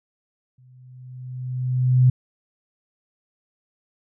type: tone with exponential growth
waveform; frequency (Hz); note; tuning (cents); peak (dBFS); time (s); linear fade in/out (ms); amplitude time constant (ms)
sine; 127; B2; +49; -10; 0.58-2.1; 5; 330
effects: none